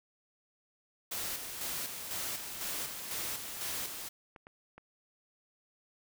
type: noise with tremolo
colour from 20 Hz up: white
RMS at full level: -37 dBFS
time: 1.11-4.09 s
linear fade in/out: 10 ms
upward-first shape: square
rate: 2 Hz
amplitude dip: 45%
type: clicks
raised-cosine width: 0.5 ms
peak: -35 dBFS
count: 6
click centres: 2.91 / 3.139 / 3.57 / 4.362 / 4.469 / 4.78 s
effects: none